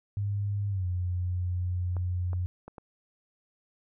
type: tone with pitch glide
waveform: sine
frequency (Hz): 101.3 to 89.73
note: G#2 to F2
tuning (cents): -43 to +47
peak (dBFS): -27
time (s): 0.17-2.46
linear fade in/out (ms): 0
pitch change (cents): -210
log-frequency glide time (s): 0.69-0.86
type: clicks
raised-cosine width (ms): 1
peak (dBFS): -29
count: 4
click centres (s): 1.967 / 2.332 / 2.68 / 2.782
effects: none